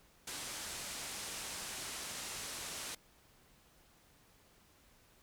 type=low-pass noise; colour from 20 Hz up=white; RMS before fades=-44 dBFS; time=0.27-2.95 s; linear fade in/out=5 ms; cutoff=9800 Hz; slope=24 dB/octave; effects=pink hiss -66 dBFS RMS until 5.22 s